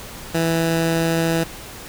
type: tone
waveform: 15% pulse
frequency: 164.81 Hz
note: E3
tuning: in tune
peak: -11 dBFS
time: 0.34-1.44 s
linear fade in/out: 10 ms
effects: pink hiss -36 dBFS RMS until 1.88 s